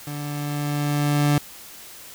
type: tone with level ramp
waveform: 30% pulse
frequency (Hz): 146.1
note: D3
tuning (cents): -9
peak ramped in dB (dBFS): -27 to -13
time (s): 0.07-1.38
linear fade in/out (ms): 2
effects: white hiss -42 dBFS RMS until 2.14 s